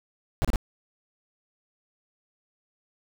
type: noise bursts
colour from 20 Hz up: brown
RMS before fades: -22 dBFS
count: 3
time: 0.42-0.558 s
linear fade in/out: 0 ms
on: 26 ms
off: 30 ms
effects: none